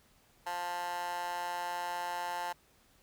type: tone with high-pass filter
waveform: 15% pulse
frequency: 175.9 Hz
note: F3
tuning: 13 cents sharp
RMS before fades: -37 dBFS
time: 0.46-2.53 s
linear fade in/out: 10 ms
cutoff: 930 Hz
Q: 5.3
effects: pink hiss -66 dBFS RMS until 3.02 s